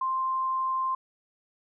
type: tone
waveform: sine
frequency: 1048 Hz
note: C6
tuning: 2 cents sharp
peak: -25 dBFS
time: 0.01-0.95 s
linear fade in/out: 5 ms
effects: none